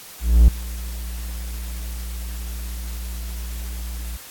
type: tone with ADSR envelope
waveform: triangle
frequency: 58.27 Hz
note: A#1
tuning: in tune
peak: -4 dBFS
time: 0.2-4.17 s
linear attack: 280 ms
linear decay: 4 ms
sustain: -21 dB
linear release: 7 ms
effects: white hiss -40 dBFS RMS until 4.3 s + AAC 64 kbps

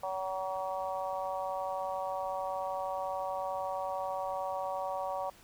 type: harmonic tone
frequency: 188.9 Hz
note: F#3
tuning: 36 cents sharp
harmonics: 3 / 4 / 5 / 6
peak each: -37 / -37 / -39 / -42 dBFS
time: 0.03-5.3 s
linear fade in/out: 5 ms
effects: pink hiss -58 dBFS RMS until 5.43 s

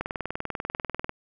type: click train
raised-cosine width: 0.5 ms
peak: -15 dBFS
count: 23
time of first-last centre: 0.01-1.094 s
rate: 20.3 Hz
effects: none

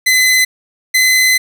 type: tone pair in turn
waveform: sawtooth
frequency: 2027 / 2034 Hz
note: B6 / C7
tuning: +45 / -50 cents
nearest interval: unison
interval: 5 cents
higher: second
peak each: -5 dBFS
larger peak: neither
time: 0.06-0.45 / 0.94-1.38 s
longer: second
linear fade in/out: 10 ms
effects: none

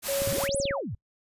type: noise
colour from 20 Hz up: white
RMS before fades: -31 dBFS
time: 0.02-0.49 s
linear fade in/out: 50 ms
type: tone with tremolo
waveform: sine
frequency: 554.4 Hz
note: C#5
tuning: in tune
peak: -25 dBFS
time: 0.08-0.81 s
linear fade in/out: 10 ms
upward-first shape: triangle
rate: 2.5 Hz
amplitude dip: 35%
type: click train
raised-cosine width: 3 ms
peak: -22 dBFS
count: 10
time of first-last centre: 0.22-0.709 s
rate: 18.4 Hz
type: exponential two-way sweep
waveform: sine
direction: up then down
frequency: 79.1 to 11175 to 80.1 Hz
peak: -31 dBFS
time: 0.27-0.95 s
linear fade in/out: 5 ms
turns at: 0.57 s
effects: noise-tail reverb RT60 0.1 s tail -23 dB re dry + resampled to 32000 Hz

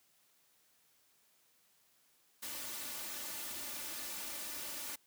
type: noise with comb filter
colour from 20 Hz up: white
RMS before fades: -43 dBFS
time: 2.42-4.96 s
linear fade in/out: 10 ms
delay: 3.4 ms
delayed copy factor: +0.65
effects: white hiss -71 dBFS RMS until 5.06 s + high-pass 80 Hz 12 dB/octave

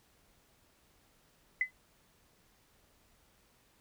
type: tone with exponential decay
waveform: sine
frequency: 2023 Hz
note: B6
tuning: 41 cents sharp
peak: -23 dBFS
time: 1.61-1.71 s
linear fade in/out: 2 ms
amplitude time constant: 20 ms
effects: pink hiss -68 dBFS RMS until 3.8 s

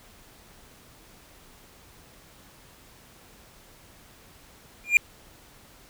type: tone with exponential growth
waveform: triangle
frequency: 2400 Hz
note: D7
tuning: 37 cents sharp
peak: -8 dBFS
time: 4.84-4.97 s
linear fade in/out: 1 ms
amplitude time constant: 27 ms
effects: pink hiss -53 dBFS RMS until 5.89 s

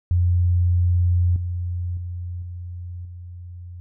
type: tone with level steps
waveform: sine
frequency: 88.2 Hz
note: F2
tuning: 18 cents sharp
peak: -15 / -23 / -27 / -30 / -34 dBFS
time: 0.11-3.8 s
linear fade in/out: 0 ms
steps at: 1.36 / 1.97 / 2.42 / 3.05 s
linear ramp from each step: 2 ms
effects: none

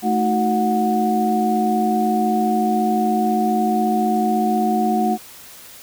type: tone cluster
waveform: sine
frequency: 219.5 / 313.8 / 369.9 / 732 Hz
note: A3 / D#4 / F#4 / F#5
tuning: -4 / +15 / 0 / -19 cents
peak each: -19 / -26 / -25 / -19 dBFS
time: 0.02-5.18 s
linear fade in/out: 50 ms
effects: white hiss -41 dBFS RMS until 5.82 s

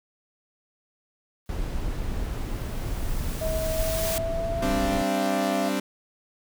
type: noise with exponential growth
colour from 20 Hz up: white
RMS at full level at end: -29 dBFS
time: 1.46-4.18 s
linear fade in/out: 0 ms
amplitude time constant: 590 ms
type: noise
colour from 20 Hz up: brown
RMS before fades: -29 dBFS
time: 1.49-5.02 s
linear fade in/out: 2 ms
type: tone with pitch glide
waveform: sine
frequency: 639 to 680.9 Hz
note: D#5 to F5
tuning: +46 to -44 cents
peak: -27 dBFS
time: 3.41-5.69 s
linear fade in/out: 5 ms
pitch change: +110 cents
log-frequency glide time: 3.7-4.81 s
type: chord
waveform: sawtooth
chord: G suspended fourth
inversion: none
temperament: equal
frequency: 196 / 261.6 / 293.7 Hz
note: G3 / C4 / D4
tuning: 0 / 0 / 0 cents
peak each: -25 dBFS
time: 4.62-5.8 s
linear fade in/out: 5 ms
effects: none

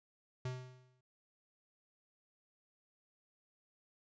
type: tone with exponential decay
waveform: square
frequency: 127.3 Hz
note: C3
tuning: 47 cents flat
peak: -37 dBFS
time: 0.45-1.01 s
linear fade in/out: 5 ms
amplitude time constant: 120 ms
effects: resampled to 16000 Hz

